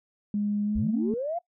sine tone with pitch glide, 206.5 to 226.5 Hz, G#3 to A#3, -10 to -50 cents, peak -24 dBFS, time 0.34-1.14 s, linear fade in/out 2 ms, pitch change +160 cents, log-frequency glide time 0.64-1.02 s
sine linear sweep, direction up, 42.47 to 716 Hz, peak -27 dBFS, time 0.75-1.39 s, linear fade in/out 10 ms
effects noise-tail reverb RT60 0.1 s tail -19 dB re dry + tanh soft clip ceiling -15 dBFS

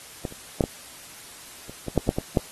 clicks, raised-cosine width 2 ms, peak -14 / -29 / -7 / -10 / -26 / -17 / -6 / -6 / -11 / -6 dBFS, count 10, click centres 0.252 / 0.324 / 0.608 / 0.639 / 1.696 / 1.883 / 1.977 / 2.091 / 2.185 / 2.372 s, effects white hiss -44 dBFS RMS until 2.51 s + AAC 32 kbps

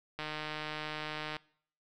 click train, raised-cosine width 0.3 ms, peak -22 dBFS, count 181, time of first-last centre 0.19-1.366 s, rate 153 Hz, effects noise-tail reverb RT60 0.6 s tail -23 dB re dry

